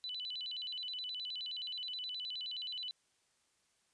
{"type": "tone with vibrato", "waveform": "sine", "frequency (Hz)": 3453, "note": "A7", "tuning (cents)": -33, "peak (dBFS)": -39, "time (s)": [0.04, 2.91], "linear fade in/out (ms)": 0, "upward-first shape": "square", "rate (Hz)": 9.5, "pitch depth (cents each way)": 250, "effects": ["white hiss -75 dBFS RMS until 3.93 s", "resampled to 22050 Hz"]}